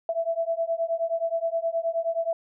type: beating tone pair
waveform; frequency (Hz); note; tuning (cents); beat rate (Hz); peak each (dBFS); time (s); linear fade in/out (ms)
sine; 659.3 / 668.8; E5 / E5; 0 / +25; 9.5; -27 / -27; 0.09-2.33; 2
effects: none